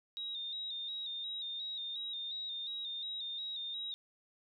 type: tone with vibrato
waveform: sine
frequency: 3729 Hz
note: A#7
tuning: in tune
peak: -38 dBFS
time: 0.17-3.94 s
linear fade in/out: 0 ms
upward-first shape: square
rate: 2.8 Hz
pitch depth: 44 cents each way
effects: none